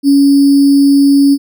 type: tone with sample-and-hold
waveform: sine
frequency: 280 Hz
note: C#4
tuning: 18 cents sharp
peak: -4 dBFS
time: 0.03-1.38 s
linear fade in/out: 50 ms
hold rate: 4900 Hz
effects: none